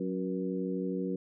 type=harmonic tone with a mistuned harmonic; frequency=92.5 Hz; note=F#2; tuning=in tune; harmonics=2 / 3 / 4 / 5; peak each=-34 / -36 / -37 / -38 dBFS; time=0-1.16 s; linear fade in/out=5 ms; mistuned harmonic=5; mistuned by=+50 cents; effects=none